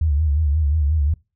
sine tone with vibrato, 75.2 Hz, D2, 42 cents sharp, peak -15 dBFS, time 0.01-1.14 s, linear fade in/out 5 ms, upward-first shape sine, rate 5.6 Hz, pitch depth 110 cents each way, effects noise-tail reverb RT60 0.3 s tail -24 dB re dry

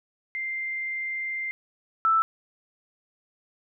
sine tone pair in turn, 2093 / 1321.9 Hz, C7 / E6, 0 / +4 cents, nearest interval minor sixth, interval 796 cents, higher first, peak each -28 / -18 dBFS, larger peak second, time 0.35-1.51 / 2.05-2.22 s, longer first, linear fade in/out 0 ms, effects none

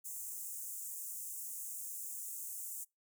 pink high-pass noise, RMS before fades -44 dBFS, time 0.04-2.85 s, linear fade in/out 20 ms, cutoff 6900 Hz, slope 48 dB/octave, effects noise-tail reverb RT60 0.2 s tail -25 dB re dry

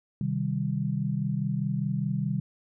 sine chord, C minor, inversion none, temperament equal, 130.81 / 155.56 / 196 Hz, C3 / Eb3 / G3, 0 / 0 / 0 cents, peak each -30 dBFS, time 0.21-2.4 s, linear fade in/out 2 ms, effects none

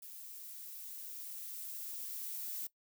violet noise with level ramp, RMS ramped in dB -50 to -41 dBFS, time 0.02-2.67 s, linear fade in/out 5 ms, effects noise-tail reverb RT60 0.1 s tail -19 dB re dry

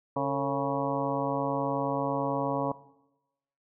harmonic tone with a mistuned harmonic, 138.59 Hz, C#3, in tune, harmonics 1 / 2 / 3 / 4 / 5 / 6 / 7 / 8, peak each -36 / -33 / -36 / -32 / -36 / -37 / -33 / -37 dBFS, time 0.16-2.72 s, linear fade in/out 5 ms, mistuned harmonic 3, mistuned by +120 cents, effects noise-tail reverb RT60 0.9 s tail -18 dB re dry

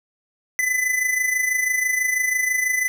square tone with amplitude modulation, 2010 Hz, B6, 30 cents sharp, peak -17 dBFS, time 0.59-2.88 s, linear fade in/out 0 ms, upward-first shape sine, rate 26.1 Hz, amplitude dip 60%, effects none

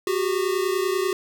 square tone pair together, 368.3 / 398.5 Hz, F#4 / G4, -8 / +28 cents, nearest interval minor second, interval 136 cents, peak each -24 / -26 dBFS, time 0.07-1.13 s, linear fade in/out 2 ms, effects none

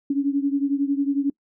sine beating tone pair, 277.2 / 288.2 Hz, C#4 / D4, 0 / -33 cents, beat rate 11 Hz, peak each -21 / -24 dBFS, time 0.1-1.3 s, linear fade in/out 5 ms, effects noise-tail reverb RT60 0.1 s tail -25 dB re dry

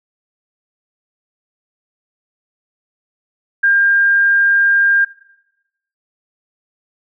sine tone, 1603 Hz, G6, 38 cents sharp, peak -9 dBFS, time 3.63-5.05 s, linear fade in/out 10 ms, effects noise-tail reverb RT60 0.9 s tail -17 dB re dry

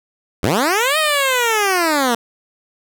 10% pulse linear two-way sweep, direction up then down, 73.42 to 634 to 226.6 Hz, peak -6 dBFS, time 0.43-2.15 s, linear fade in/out 5 ms, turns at 0.98 s, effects none

